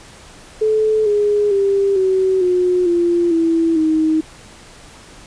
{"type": "tone with pitch steps", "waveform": "sine", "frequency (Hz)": [433.5, 414.2, 395.7, 378, 361.2, 345.1, 329.7, 315], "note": ["A4", "G#4", "G4", "F#4", "F#4", "F4", "E4", "D#4"], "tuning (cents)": [-26, -5, 16, 37, -42, -21, 0, 21], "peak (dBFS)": -12, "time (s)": [0.61, 4.21], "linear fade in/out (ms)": 10, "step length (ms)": 450, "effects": ["pink hiss -41 dBFS RMS until 5.26 s", "resampled to 22050 Hz"]}